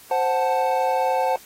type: chord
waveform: triangle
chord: F# diminished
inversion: second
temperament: equal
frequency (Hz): 523.3 / 740 / 880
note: C5 / F#5 / A5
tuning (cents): 0 / 0 / 0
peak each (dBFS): -21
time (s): 0.11-1.36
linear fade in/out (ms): 2
effects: white hiss -47 dBFS RMS until 1.45 s + AAC 48 kbps